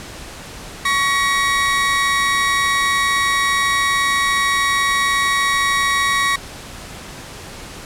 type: tone pair together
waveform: 30% pulse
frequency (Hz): 1119 / 1905.3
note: C#6 / A#6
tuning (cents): +16 / +37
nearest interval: major sixth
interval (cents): 921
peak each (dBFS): -15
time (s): 0.85-6.36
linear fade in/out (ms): 5
effects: pink hiss -34 dBFS RMS until 7.85 s + low-pass 10000 Hz 12 dB/octave